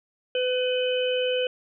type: harmonic tone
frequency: 504 Hz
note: B4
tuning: 35 cents sharp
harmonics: 1 / 3 / 5 / 6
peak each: -23 / -37 / -34 / -30 dBFS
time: 0.35-1.47 s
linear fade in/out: 2 ms
effects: none